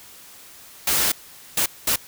white noise bursts at uneven times, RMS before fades -20 dBFS, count 3, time 0.87-1.12 / 1.57-1.66 / 1.87-1.96 s, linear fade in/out 5 ms, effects white hiss -45 dBFS RMS until 2.07 s

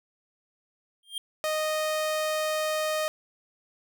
square tone with exponential growth, 3199 Hz, G7, 34 cents sharp, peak -28 dBFS, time 1.03-1.18 s, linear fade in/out 2 ms, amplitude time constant 32 ms
sawtooth tone, 620 Hz, D#5, 6 cents flat, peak -22 dBFS, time 1.44-3.08 s, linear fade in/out 0 ms
effects none

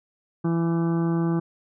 harmonic tone with a mistuned harmonic, 167.1 Hz, E3, 24 cents sharp, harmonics 1 / 2 / 3 / 4 / 5 / 6 / 7 / 8 / 9, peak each -22 / -25 / -40 / -41 / -38 / -44 / -39 / -48 / -45 dBFS, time 0.44-1.4 s, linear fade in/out 10 ms, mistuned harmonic 9, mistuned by +22 cents, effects none

